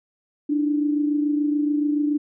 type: tone pair together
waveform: sine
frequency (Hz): 293.7 / 320.7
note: D4 / E4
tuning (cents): 0 / -48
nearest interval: major second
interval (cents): 152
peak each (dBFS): -19 / -29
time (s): 0.49-2.18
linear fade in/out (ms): 10
effects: none